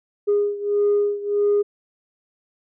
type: beating tone pair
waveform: sine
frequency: 409.7 / 411.3 Hz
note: G#4 / G#4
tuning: -24 / -17 cents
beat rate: 1.6 Hz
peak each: -18 / -21 dBFS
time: 0.27-1.63 s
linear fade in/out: 20 ms
effects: tanh soft clip ceiling -12 dBFS